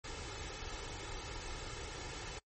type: noise with comb filter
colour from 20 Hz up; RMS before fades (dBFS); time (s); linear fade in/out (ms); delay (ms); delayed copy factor
pink; -44; 0.04-2.39; 5; 2.3; +0.6
effects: noise-tail reverb RT60 0.1 s tail -23 dB re dry + MP3 32 kbps